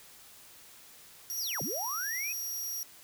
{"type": "tone", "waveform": "20% pulse", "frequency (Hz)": 5690, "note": "F8", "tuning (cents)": 31, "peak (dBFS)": -29, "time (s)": [1.3, 2.83], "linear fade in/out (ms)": 0}
{"type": "linear two-way sweep", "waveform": "sine", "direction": "down then up", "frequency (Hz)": [6220, 113.1, 2580], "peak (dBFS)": -35, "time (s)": [1.37, 2.33], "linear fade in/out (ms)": 10, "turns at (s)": 1.62}
{"effects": ["white hiss -54 dBFS RMS until 3.03 s"]}